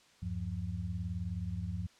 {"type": "tone cluster", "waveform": "sine", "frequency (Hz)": [79.9, 98.9, 176.4], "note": ["D#2", "G2", "F3"], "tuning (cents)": [47, 16, 18], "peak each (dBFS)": [-39, -38, -40], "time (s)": [0.22, 1.87], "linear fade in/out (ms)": 10, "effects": ["white hiss -63 dBFS RMS until 1.99 s", "low-pass 6000 Hz 12 dB/octave"]}